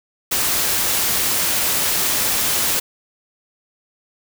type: noise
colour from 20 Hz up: white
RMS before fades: -19 dBFS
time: 0.31-2.8 s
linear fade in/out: 10 ms
effects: none